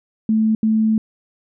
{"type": "tone bursts at uneven times", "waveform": "sine", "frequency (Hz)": 219.2, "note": "A3", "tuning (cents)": -6, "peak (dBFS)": -13, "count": 2, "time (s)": [[0.29, 0.55], [0.63, 0.98]], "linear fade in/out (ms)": 2, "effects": []}